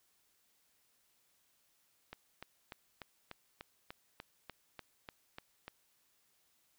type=click train; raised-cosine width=0.3 ms; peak=-29 dBFS; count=13; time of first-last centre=2.13-5.68 s; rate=3.38 Hz; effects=white hiss -74 dBFS RMS until 6.78 s